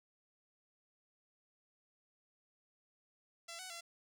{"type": "tone with pitch steps", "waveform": "5% pulse", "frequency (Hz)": [675, 745, 680], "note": ["E5", "F#5", "F5"], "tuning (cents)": [41, 12, -46], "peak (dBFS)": -34, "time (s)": [3.48, 3.81], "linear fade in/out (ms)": 10, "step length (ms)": 110, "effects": []}